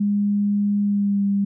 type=tone with pitch glide; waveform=sine; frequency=204.1 to 199.78 Hz; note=G#3 to G3; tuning=-30 to +33 cents; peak=-17 dBFS; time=0-1.45 s; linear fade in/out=10 ms; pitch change=-37 cents; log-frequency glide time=0.82-1.24 s; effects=none